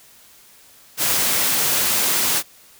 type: high-pass noise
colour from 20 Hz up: white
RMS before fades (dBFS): -19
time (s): 0.97-2.43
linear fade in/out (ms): 50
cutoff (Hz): 100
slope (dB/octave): 12
effects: white hiss -49 dBFS RMS until 2.79 s